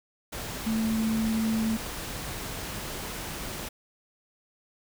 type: tone in noise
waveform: sine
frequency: 222 Hz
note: A3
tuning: 16 cents sharp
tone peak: -24 dBFS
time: 0.66-1.77 s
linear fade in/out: 10 ms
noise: pink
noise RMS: -36 dBFS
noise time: 0.32-3.69 s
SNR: +9 dB
effects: none